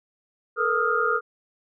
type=tone cluster; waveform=sine; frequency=438.4 / 478.6 / 1234 / 1304 / 1405 Hz; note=A4 / A#4 / D#6 / E6 / F6; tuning=-6 / +46 / -15 / -19 / +10 cents; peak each=-28 / -28 / -25 / -31 / -24 dBFS; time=0.56-1.21 s; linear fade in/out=50 ms; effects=none